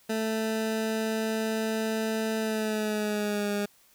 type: tone with pitch glide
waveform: 20% pulse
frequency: 220.6 to 204.6 Hz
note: A3 to G#3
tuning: +5 to -26 cents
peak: -22 dBFS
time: 0.09-3.66 s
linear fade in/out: 10 ms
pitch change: -131 cents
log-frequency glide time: 2.38-3.52 s
effects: white hiss -61 dBFS RMS until 3.94 s